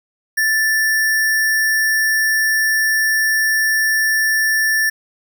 sine tone with sample-and-hold, 1760 Hz, A6, in tune, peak -13 dBFS, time 0.37-4.9 s, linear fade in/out 10 ms, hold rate 7350 Hz, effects none

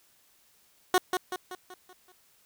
15% pulse tone with echo, 366.4 Hz, F#4, 17 cents flat, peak -13 dBFS, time 0.94-0.98 s, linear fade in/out 2 ms, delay 190 ms, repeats 6, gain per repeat -6 dB, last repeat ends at 2.12 s, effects white hiss -64 dBFS RMS until 2.45 s

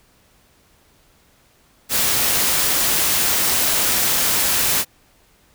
white noise, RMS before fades -18 dBFS, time 1.89-4.85 s, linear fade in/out 50 ms, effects pink hiss -56 dBFS RMS until 5.54 s

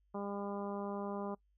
harmonic tone, 201.2 Hz, G3, 45 cents sharp, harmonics 1 / 2 / 3 / 4 / 5 / 6 / 7, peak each -41 / -43 / -45 / -47 / -48 / -51 / -62 dBFS, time 0.14-1.35 s, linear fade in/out 10 ms, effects noise-tail reverb RT60 0.1 s tail -23 dB re dry + added 50 Hz sine -70 dBFS peak until 1.57 s

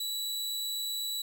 sawtooth tone, 3934 Hz, B7, 7 cents flat, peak -29 dBFS, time 0-1.22 s, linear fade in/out 5 ms, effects none

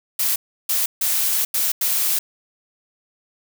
blue noise bursts at uneven times, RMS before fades -20 dBFS, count 5, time 0.19-0.36 / 0.69-0.86 / 1.01-1.45 / 1.54-1.72 / 1.81-2.19 s, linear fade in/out 5 ms, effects none

